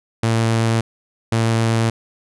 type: tone pair in turn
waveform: sawtooth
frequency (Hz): 113.6 / 113.6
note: A#2 / A#2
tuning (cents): -44 / -44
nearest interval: unison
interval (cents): 0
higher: neither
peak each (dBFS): -11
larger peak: neither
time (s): 0.23-0.81 / 1.32-1.9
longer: neither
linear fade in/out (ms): 5
effects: resampled to 24000 Hz